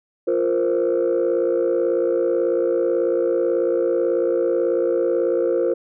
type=chord; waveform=sine; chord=F suspended fourth; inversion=none; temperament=just; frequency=349.2 / 465.6 / 523.8 Hz; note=F4 / Bb4 / C5; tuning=0 / -2 / +2 cents; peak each=-20 dBFS; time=0.27-5.74 s; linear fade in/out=10 ms; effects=tanh soft clip ceiling -12 dBFS